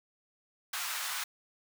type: high-pass noise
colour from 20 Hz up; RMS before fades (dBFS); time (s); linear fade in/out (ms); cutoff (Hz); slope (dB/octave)
pink; -36; 0.73-1.24; 5; 1000; 24
effects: none